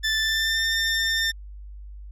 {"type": "tone with pitch glide", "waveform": "20% pulse", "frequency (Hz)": [1760, 1802.2], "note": ["A6", "A6"], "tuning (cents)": [0, 41], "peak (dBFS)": -16, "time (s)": [0.03, 1.32], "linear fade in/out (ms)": 20, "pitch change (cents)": 41, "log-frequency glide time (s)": [0.19, 0.63], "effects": ["added 50 Hz sine -37 dBFS peak until 2.11 s", "low-pass 10000 Hz 12 dB/octave"]}